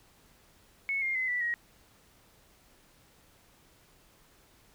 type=tone with pitch steps; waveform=sine; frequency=2201 / 2120 / 2042 / 1966.5 / 1894.1 Hz; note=C#7 / C7 / C7 / B6 / A#6; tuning=-13 / +22 / -43 / -8 / +27 cents; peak=-28 dBFS; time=0.89-1.54 s; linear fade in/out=0 ms; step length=130 ms; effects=pink hiss -62 dBFS RMS until 4.74 s